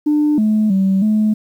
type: tone with pitch steps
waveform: sine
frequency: 298.7 / 214.9 / 192.2 / 214.5 Hz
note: D4 / A3 / G3 / A3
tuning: +29 / -41 / -34 / -44 cents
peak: -10 dBFS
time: 0.06-1.34 s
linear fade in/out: 10 ms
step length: 320 ms
effects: tanh soft clip ceiling -8 dBFS + 8-bit